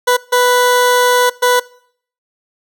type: tone bursts at uneven times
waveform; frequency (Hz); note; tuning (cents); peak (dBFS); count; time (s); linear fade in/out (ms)
20% pulse; 493.9; B4; 0; -4; 3; 0.07-0.17 / 0.32-1.3 / 1.42-1.6; 10
effects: noise-tail reverb RT60 0.6 s tail -22 dB re dry